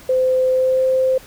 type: tone with pitch glide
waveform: sine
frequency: 515 to 520.7 Hz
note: C5 to C5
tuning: -28 to -8 cents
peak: -13 dBFS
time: 0.09-1.18 s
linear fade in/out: 5 ms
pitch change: +20 cents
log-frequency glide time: 0.52-0.81 s
effects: pink hiss -43 dBFS RMS until 1.26 s